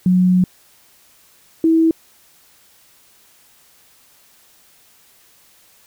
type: tone pair in turn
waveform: sine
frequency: 182.4 / 325 Hz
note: F#3 / E4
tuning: -24 / -24 cents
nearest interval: minor seventh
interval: 1000 cents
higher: second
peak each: -10 dBFS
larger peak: neither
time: 0.06-0.44 / 1.64-1.91 s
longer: first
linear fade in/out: 2 ms
effects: white hiss -52 dBFS RMS until 5.86 s